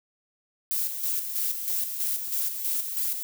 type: noise with tremolo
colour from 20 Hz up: violet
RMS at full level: -27 dBFS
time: 0.71-3.23 s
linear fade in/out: 0 ms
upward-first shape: square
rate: 3.1 Hz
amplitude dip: 50%
effects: none